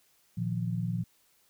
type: chord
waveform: sine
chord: Bb suspended fourth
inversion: none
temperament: equal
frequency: 116.54 / 155.56 / 174.61 Hz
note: Bb2 / Eb3 / F3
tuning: 0 / 0 / 0 cents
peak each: -32 / -37 / -32 dBFS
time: 0.37-1.04 s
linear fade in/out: 10 ms
effects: white hiss -67 dBFS RMS until 1.49 s